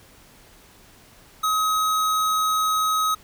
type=tone; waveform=square; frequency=1269 Hz; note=D#6; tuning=34 cents sharp; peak=-20 dBFS; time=1.43-3.15 s; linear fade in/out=10 ms; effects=pink hiss -51 dBFS RMS until 3.23 s